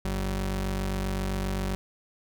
sawtooth tone pair together, 47.6 / 95.2 Hz, F#1 / F#2, +50 / +50 cents, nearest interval octave, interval 1200 cents, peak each -25 dBFS, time 0.05-1.75 s, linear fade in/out 0 ms, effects none

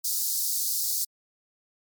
white high-pass noise, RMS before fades -27 dBFS, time 0.04-1.05 s, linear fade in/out 10 ms, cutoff 4300 Hz, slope 48 dB/octave, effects MP3 96 kbps

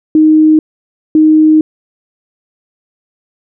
sine tone pair in turn, 311.1 / 311.1 Hz, D#4 / D#4, 0 / 0 cents, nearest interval unison, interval 0 cents, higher neither, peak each -3 dBFS, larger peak neither, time 0.15-0.59 / 1.15-1.61 s, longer second, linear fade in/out 2 ms, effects none

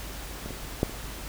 clicks, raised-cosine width 2 ms, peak -23 / -25 / -9 / -25 dBFS, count 4, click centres 0.46 / 0.507 / 0.831 / 0.896 s, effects added 50 Hz sine -40 dBFS peak until 1.28 s + pink hiss -40 dBFS RMS until 1.28 s

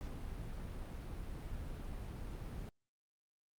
brown noise, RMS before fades -44 dBFS, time 0.01-2.69 s, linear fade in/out 0 ms, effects Opus 48 kbps

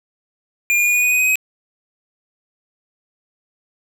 square tone with pitch steps, 2408 / 2425 / 2442 / 2459 / 2476 / 2493 / 2510 / 2528 Hz, D7 / D#7 / D#7 / D#7 / D#7 / D#7 / D#7 / D#7, +43 / -45 / -33 / -21 / -9 / +3 / +15 / +27 cents, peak -14 dBFS, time 0.7-1.356 s, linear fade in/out 0 ms, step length 82 ms, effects 8-bit

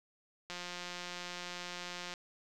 click train, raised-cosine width 0.2 ms, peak -25 dBFS, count 291, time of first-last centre 0.5-2.138 s, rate 177 Hz, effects none

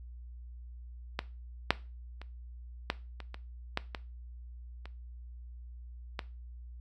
clicks, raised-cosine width 0.3 ms, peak -15 / -6 / -29 / -12 / -27 / -26 / -13 / -20 / -29 / -18 dBFS, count 10, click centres 1.191 / 1.706 / 2.216 / 2.901 / 3.203 / 3.344 / 3.774 / 3.948 / 4.856 / 6.192 s, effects noise-tail reverb RT60 0.3 s tail -18 dB re dry + added 60 Hz sine -44 dBFS peak until 6.8 s

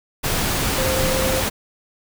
sine tone in noise, 523.3 Hz, C5, in tune, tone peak -22 dBFS, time 0.77-1.41 s, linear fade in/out 20 ms, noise pink, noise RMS -21 dBFS, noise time 0.23-1.5 s, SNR -4 dB, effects none

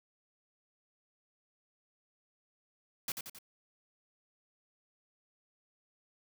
white noise with echo, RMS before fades -36 dBFS, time 3.08-3.12 s, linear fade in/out 2 ms, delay 89 ms, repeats 3, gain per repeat -5 dB, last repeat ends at 3.387 s, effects none

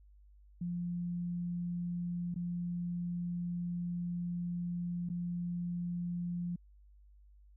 sine tone with dropouts, 174.61 Hz, F3, in tune, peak -34 dBFS, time 0.61-6.56 s, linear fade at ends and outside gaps 5 ms, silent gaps 2.343-2.359 / 5.09-5.099 s, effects added 50 Hz sine -57 dBFS peak until 7.56 s

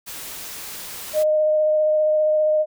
white noise, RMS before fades -34 dBFS, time 0.06-1.24 s, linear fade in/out 20 ms
sine tone with vibrato, 615 Hz, D#5, 20 cents flat, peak -15 dBFS, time 1.13-2.66 s, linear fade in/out 50 ms, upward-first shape sine, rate 15 Hz, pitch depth 10 cents each way
effects none

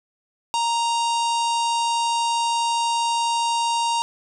harmonic tone, 932.3 Hz, A#5, in tune, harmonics 1 / 3 / 4 / 5 / 6 / 7 / 8 / 9 / 10, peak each -20 / -30 / -32 / -34 / -36 / -37 / -38 / -39 / -40 dBFS, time 0.54-4.02 s, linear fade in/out 0 ms, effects none

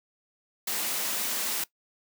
white high-pass noise, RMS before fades -30 dBFS, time 0.67-1.64 s, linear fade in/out 5 ms, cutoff 180 Hz, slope 24 dB/octave, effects noise-tail reverb RT60 0.1 s tail -19 dB re dry

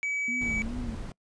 triangle tone, 2282 Hz, C#7, 50 cents sharp, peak -26 dBFS, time 0.03-0.62 s, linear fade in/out 0 ms
sine tone with vibrato, 231.5 Hz, A#3, 12 cents flat, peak -34 dBFS, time 0.28-0.95 s, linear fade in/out 2 ms, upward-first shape sine, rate 2.5 Hz, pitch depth 120 cents each way
brown noise, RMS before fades -36 dBFS, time 0.41-1.12 s, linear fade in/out 2 ms
effects noise-tail reverb RT60 0.1 s tail -25 dB re dry + resampled to 22050 Hz

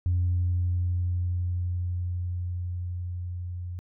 sine tone with level ramp, 88.8 Hz, F2, 29 cents sharp, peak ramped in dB -20 to -32 dBFS, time 0.06-3.79 s, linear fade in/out 0 ms, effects tanh soft clip ceiling -18 dBFS

